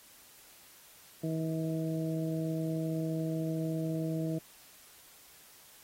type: harmonic tone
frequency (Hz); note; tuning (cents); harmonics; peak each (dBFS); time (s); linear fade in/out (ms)
160.5; E3; -46; 1 / 2 / 3 / 4; -33 / -35 / -42 / -41; 1.23-4.39; 10
effects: white hiss -57 dBFS RMS until 5.83 s + AAC 48 kbps